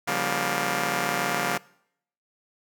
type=chord; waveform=5% pulse; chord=G half-diminished seventh; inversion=second; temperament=just; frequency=141.12 / 176.4 / 196 / 235.2 Hz; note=Db3 / F3 / G3 / Bb3; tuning=+31 / +18 / 0 / +16 cents; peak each=-20 dBFS; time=0.07-1.58 s; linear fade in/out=10 ms; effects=noise-tail reverb RT60 0.7 s tail -23 dB re dry